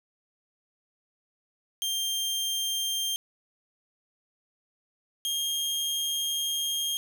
sawtooth tone pair in turn, 3182 / 3226 Hz, G7 / G7, +25 / +49 cents, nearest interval unison, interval 24 cents, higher second, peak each -24 dBFS, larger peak neither, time 1.82-3.16 / 5.25-6.97 s, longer second, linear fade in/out 0 ms, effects none

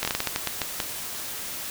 slowing click train, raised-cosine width 0.2 ms, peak -7 dBFS, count 11, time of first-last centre 0.03-0.802 s, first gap 20 ms, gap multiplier 1.28, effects white hiss -34 dBFS RMS until 1.7 s

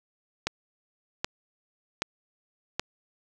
click train, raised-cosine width 0.2 ms, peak -9 dBFS, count 4, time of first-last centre 0.47-2.796 s, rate 1.29 Hz, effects none

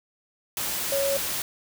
sine tone in noise, 554.4 Hz, C#5, in tune, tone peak -23 dBFS, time 0.92-1.17 s, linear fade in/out 2 ms, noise white, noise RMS -29 dBFS, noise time 0.57-1.42 s, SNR +3 dB, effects none

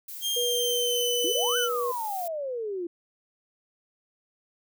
violet noise, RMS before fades -39 dBFS, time 0.08-2.28 s, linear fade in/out 5 ms
sawtooth tone with pitch glide, 3207 to 3010 Hz, G7 to F#7, +39 to +29 cents, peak -23 dBFS, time 0.21-1.69 s, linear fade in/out 50 ms, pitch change -110 cents, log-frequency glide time 0.41-1.11 s
sine tone, 484.2 Hz, B4, 34 cents flat, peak -27 dBFS, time 0.36-1.92 s, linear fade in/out 10 ms
sine exponential two-way sweep, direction up then down, 301.4 to 1531 to 335.2 Hz, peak -29 dBFS, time 1.24-2.87 s, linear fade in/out 5 ms, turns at 1.57 s
effects none

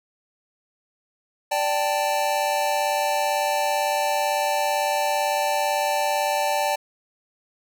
square chord, D suspended fourth, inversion none, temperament just, 587.3 / 783.1 / 881 Hz, D5 / G5 / A5, 0 / -2 / +2 cents, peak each -26 dBFS, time 1.51-6.76 s, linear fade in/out 10 ms, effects none

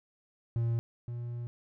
triangle tone pair in turn, 116.54 / 119.54 Hz, A#2 / A#2, 0 / +44 cents, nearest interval unison, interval 44 cents, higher second, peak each -25 / -33 dBFS, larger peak first, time 0.56-0.79 / 1.08-1.47 s, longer second, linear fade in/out 0 ms, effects none

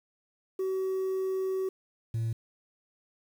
sine tone pair in turn, 379.1 / 113.72 Hz, F#4 / A#2, +42 / -42 cents, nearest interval octave + major sixth, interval 2084 cents, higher first, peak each -25 dBFS, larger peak neither, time 0.59-1.69 / 2.14-2.33 s, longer first, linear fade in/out 5 ms, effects tanh soft clip ceiling -27 dBFS + 9-bit

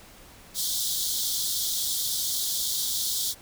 pink high-pass noise, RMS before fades -28 dBFS, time 0.54-3.35 s, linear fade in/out 50 ms, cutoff 3300 Hz, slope 96 dB/octave, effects pink hiss -50 dBFS RMS until 3.41 s

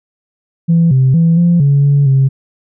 sine tone with pitch steps, 167.2 / 131.3 / 166 / 172.5 / 141.1 / 142.1 / 134.9 Hz, E3 / C3 / E3 / F3 / C#3 / C#3 / C#3, +25 / +6 / +12 / -21 / +31 / +43 / -47 cents, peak -5 dBFS, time 0.68-2.29 s, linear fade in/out 20 ms, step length 230 ms, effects tanh soft clip ceiling -3 dBFS

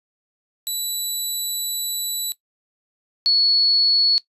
10% pulse / sine tone pair in turn, 3951 / 4392 Hz, B7 / C#8, 0 / -17 cents, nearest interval major second, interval 183 cents, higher second, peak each -14 / -14 dBFS, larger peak neither, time 0.67-2.32 / 3.26-4.18 s, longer first, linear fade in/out 0 ms, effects noise-tail reverb RT60 0.1 s tail -18 dB re dry + resampled to 32000 Hz

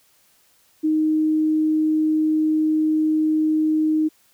sine tone, 311.1 Hz, D#4, in tune, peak -16 dBFS, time 0.83-4.09 s, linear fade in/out 20 ms, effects white hiss -59 dBFS RMS until 4.33 s

